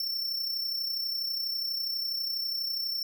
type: tone with amplitude modulation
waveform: square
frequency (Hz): 5410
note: E8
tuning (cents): +44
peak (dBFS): -28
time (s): 0-3.03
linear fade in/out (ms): 2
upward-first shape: sine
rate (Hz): 32.2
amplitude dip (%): 45
effects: none